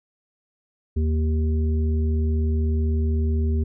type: harmonic tone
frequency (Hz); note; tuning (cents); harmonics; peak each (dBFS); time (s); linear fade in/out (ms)
78; D#2; +5; 1 / 3 / 5; -19 / -29 / -33; 0.96-3.64; 10
effects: none